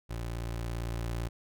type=tone with level ramp; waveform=25% pulse; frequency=57.7 Hz; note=A#1; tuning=17 cents flat; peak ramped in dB=-31 to -28 dBFS; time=0.09-1.29 s; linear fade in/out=20 ms; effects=none